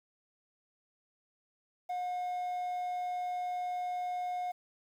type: tone with quantisation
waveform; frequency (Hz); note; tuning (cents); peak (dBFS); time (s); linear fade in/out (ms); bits
triangle; 721; F#5; -45; -31; 1.89-4.52; 10; 10
effects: none